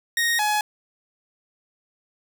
sawtooth tone pair in turn, 1864.7 / 843 Hz, A#6 / G#5, 0 / +26 cents, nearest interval octave + major second, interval 1374 cents, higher first, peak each -16 dBFS, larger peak neither, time 0.17-0.39 / 0.39-0.61 s, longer neither, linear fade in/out 2 ms, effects none

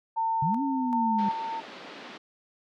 sine tone with tremolo, 900 Hz, A5, 39 cents sharp, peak -24 dBFS, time 0.16-1.61 s, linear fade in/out 20 ms, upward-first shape square, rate 1.3 Hz, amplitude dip 50%
sine linear two-way sweep, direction up then down, 133.3 to 281.3 to 199.2 Hz, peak -26 dBFS, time 0.42-1.29 s, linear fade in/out 5 ms, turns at 0.62 s
pink band-pass noise, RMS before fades -44 dBFS, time 1.18-2.18 s, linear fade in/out 10 ms, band 230 to 4200 Hz, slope 24 dB/octave
effects none

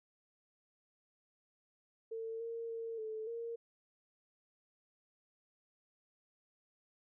sine tone with pitch steps, 450.5 / 460.5 / 456.2 / 437.3 / 464 Hz, A4 / A#4 / A#4 / A4 / A#4, +41 / -21 / -37 / -11 / -8 cents, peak -39 dBFS, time 2.11-3.56 s, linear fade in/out 10 ms, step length 290 ms, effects none

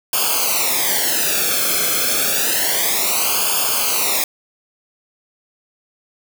white noise with flanger, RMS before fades -18 dBFS, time 0.13-4.24 s, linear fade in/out 2 ms, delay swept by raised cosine 0.51 to 1.07 ms, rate 0.29 Hz, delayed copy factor -1, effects none

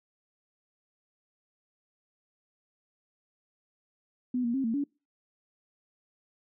sine tone with pitch steps, 249.8 / 235.6 / 268.4 / 226.9 / 284.2 Hz, B3 / A#3 / C4 / A#3 / C#4, +20 / +19 / +44 / -47 / +43 cents, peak -26 dBFS, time 4.34-4.84 s, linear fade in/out 5 ms, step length 100 ms, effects noise-tail reverb RT60 0.3 s tail -26 dB re dry

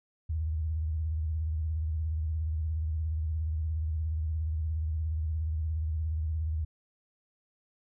sine tone with vibrato, 78.8 Hz, D#2, 23 cents sharp, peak -28 dBFS, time 0.29-6.65 s, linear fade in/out 10 ms, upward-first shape square, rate 17 Hz, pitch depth 76 cents each way, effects none

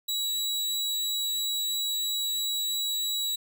sawtooth tone, 3899 Hz, B7, 23 cents flat, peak -24 dBFS, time 0.08-3.36 s, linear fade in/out 10 ms, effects none

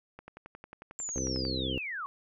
click train, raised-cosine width 0.5 ms, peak -30 dBFS, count 15, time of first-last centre 0.19-1.451 s, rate 11.1 Hz
sine linear sweep, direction down, 7410 to 1060 Hz, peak -34 dBFS, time 0.99-2.06 s, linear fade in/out 0 ms
harmonic tone, 65 Hz, C2, 11 cents flat, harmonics 1 / 2 / 3 / 4 / 5 / 6 / 7 / 8, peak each -38 / -39 / -43 / -38 / -39 / -42 / -42 / -42 dBFS, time 1.16-1.78 s, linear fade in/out 0 ms
effects none

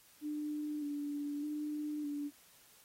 sine tone with vibrato, 294.5 Hz, D4, 5 cents sharp, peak -36 dBFS, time 0.21-2.31 s, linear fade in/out 50 ms, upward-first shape square, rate 0.82 Hz, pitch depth 27 cents each way, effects white hiss -63 dBFS RMS until 2.84 s + AAC 48 kbps

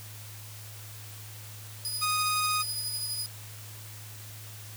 20% pulse tone with tremolo, 4961 Hz, D#8, 6 cents flat, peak -24 dBFS, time 1.85-3.26 s, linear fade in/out 0 ms, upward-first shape sine, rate 12 Hz, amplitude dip 35%
sawtooth tone, 1244.5 Hz, D#6, in tune, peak -23 dBFS, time 2.01-2.63 s, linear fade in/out 20 ms
effects added 106 Hz sine -44 dBFS peak until 4.76 s + white hiss -47 dBFS RMS until 4.76 s

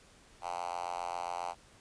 5% pulse tone with high-pass filter, 87.4 Hz, F2, 2 cents sharp, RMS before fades -38 dBFS, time 0.41-1.55 s, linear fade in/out 50 ms, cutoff 790 Hz, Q 4.3, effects pink hiss -60 dBFS RMS until 1.8 s + resampled to 22050 Hz

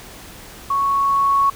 sine tone with level ramp, 1108.7 Hz, C#6, in tune, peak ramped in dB -16 to -12 dBFS, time 0.7-1.5 s, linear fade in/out 5 ms, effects pink hiss -39 dBFS RMS until 1.55 s

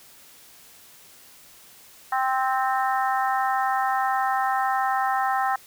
harmonic tone, 261.6 Hz, C4, in tune, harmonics 3 / 4 / 5 / 6 / 7, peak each -23 / -28 / -28 / -35 / -31 dBFS, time 2.12-5.56 s, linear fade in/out 5 ms, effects white hiss -50 dBFS RMS until 5.66 s

